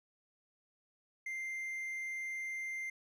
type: tone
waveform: triangle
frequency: 2093 Hz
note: C7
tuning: in tune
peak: -36 dBFS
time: 1.26-2.9 s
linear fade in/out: 5 ms
effects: none